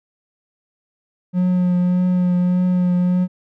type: tone with vibrato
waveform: triangle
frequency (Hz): 180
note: F#3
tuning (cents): -47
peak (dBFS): -12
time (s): 1.33-3.28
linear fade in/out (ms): 50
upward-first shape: triangle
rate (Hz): 1.7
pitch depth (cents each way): 19
effects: none